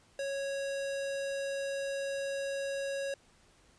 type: tone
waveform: square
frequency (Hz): 552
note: C#5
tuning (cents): -7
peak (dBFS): -34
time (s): 0.19-3.14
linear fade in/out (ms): 2
effects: pink hiss -64 dBFS RMS until 3.78 s + resampled to 22050 Hz